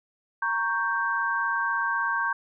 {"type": "chord", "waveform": "sine", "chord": "G diminished", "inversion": "first", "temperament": "equal", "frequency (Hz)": [932.3, 1108.7, 1568], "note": ["Bb5", "Db6", "G6"], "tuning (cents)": [0, 0, 0], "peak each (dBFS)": [-30, -29, -26], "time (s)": [0.42, 2.33], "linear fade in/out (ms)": 5, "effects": []}